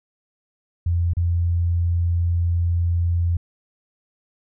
sine tone with dropouts, 85.9 Hz, F2, 28 cents flat, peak -17 dBFS, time 0.86-3.37 s, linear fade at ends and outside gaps 5 ms, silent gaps 1.135-1.168 s, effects none

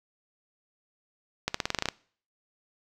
accelerating click train, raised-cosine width 0.2 ms, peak -9 dBFS, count 10, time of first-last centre 1.48-1.887 s, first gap 64 ms, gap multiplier 0.91, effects noise-tail reverb RT60 0.5 s tail -23 dB re dry

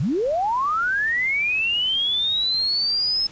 sine linear sweep, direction up, 110 to 5240 Hz, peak -19 dBFS, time 0-3.27 s, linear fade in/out 5 ms, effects pink hiss -45 dBFS RMS until 3.31 s + resampled to 16000 Hz

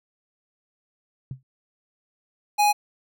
sine tone with exponential decay, 130.9 Hz, C3, 1 cent sharp, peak -26 dBFS, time 1.31-1.43 s, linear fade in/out 2 ms, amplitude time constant 24 ms
square tone, 830.6 Hz, G#5, in tune, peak -17 dBFS, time 2.58-2.73 s, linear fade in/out 20 ms
effects none

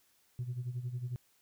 sine tone with tremolo, 123.47 Hz, B2, in tune, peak -31 dBFS, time 0.39-1.16 s, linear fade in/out 0 ms, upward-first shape sine, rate 11 Hz, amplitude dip 75%, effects tanh soft clip ceiling -31 dBFS + white hiss -70 dBFS RMS until 1.41 s

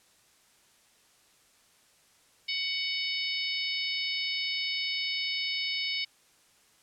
harmonic tone, 745 Hz, F#5, 12 cents sharp, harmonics 3 / 4 / 5 / 6 / 7, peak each -34 / -35 / -36 / -37 / -37 dBFS, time 2.48-6.05 s, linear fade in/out 10 ms, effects white hiss -63 dBFS RMS until 6.82 s + low-pass 10000 Hz 12 dB/octave

